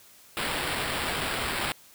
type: noise with sample-and-hold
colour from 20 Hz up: white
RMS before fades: -30 dBFS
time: 0.37-1.72 s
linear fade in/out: 0 ms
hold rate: 6300 Hz
effects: white hiss -54 dBFS RMS until 1.94 s